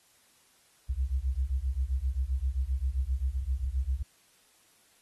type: beating tone pair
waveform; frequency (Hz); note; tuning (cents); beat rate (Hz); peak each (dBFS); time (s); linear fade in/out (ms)
sine; 61.74 / 69.34; B1 / C#2; 0 / +1; 7.6; -30; 0.89-4.03; 10
effects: white hiss -64 dBFS RMS until 5.01 s + AAC 32 kbps